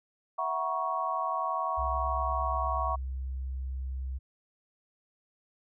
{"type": "chord", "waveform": "sine", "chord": "F# dominant seventh", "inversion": "third", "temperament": "equal with one note detuned", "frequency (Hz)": [659.3, 740, 956.9, 1108.7], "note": ["E5", "F#5", "A#5", "C#6"], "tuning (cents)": [0, 0, 45, 0], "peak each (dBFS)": [-36, -35, -35, -31], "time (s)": [0.38, 2.96], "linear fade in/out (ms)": 10}
{"type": "tone", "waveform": "sine", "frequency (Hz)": 65.41, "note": "C2", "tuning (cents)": 0, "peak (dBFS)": -32, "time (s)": [1.77, 4.19], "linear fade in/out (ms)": 20}
{"effects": []}